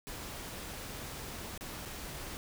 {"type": "noise with dropouts", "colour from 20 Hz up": "pink", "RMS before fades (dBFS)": -43, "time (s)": [0.07, 2.37], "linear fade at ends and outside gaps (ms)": 0, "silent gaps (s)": [[1.577, 1.609], [1.852, 1.857]], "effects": []}